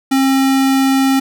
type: tone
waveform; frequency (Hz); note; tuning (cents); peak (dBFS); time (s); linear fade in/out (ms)
square; 268.4; C4; +44; -11; 0.11-1.2; 10
effects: none